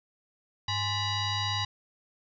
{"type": "tone with frequency modulation", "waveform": "sine", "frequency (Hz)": 1975.5, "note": "B6", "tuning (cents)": 0, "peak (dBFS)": -27, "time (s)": [0.68, 1.65], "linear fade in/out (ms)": 5, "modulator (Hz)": 937, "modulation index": 3, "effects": []}